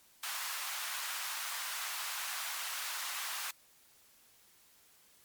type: high-pass noise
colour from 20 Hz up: pink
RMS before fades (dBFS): -39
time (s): 0.23-3.51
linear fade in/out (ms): 5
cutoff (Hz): 960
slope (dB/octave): 24
effects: white hiss -64 dBFS RMS until 5.24 s + MP3 96 kbps